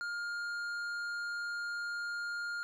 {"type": "tone with tanh clipping", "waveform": "triangle", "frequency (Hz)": 1411, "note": "F6", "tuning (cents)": 17, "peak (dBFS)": -37, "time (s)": [0.01, 2.63], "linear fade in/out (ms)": 0, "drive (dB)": 13, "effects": []}